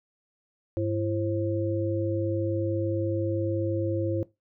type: tone cluster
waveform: sine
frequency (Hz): 102.4 / 336.4 / 532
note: G#2 / E4 / C5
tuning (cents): -24 / +35 / +29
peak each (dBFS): -29 / -28 / -31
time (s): 0.77-4.23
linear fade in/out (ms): 0
effects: noise-tail reverb RT60 0.2 s tail -18 dB re dry